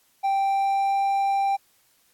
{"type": "tone with pitch glide", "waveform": "triangle", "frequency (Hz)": [784, 789], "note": ["G5", "G5"], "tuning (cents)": [0, 11], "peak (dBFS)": -18, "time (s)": [0.23, 1.57], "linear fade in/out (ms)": 20, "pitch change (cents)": 11, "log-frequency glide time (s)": [0.39, 0.98], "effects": ["white hiss -63 dBFS RMS until 2.13 s", "AAC 64 kbps"]}